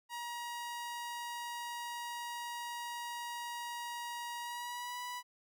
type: tone with pitch glide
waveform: sawtooth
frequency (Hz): 952 to 983.3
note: A#5 to B5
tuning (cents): +36 to -8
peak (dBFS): -36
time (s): 0.09-5.23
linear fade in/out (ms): 50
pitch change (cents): +56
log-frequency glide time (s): 4.41-5
effects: none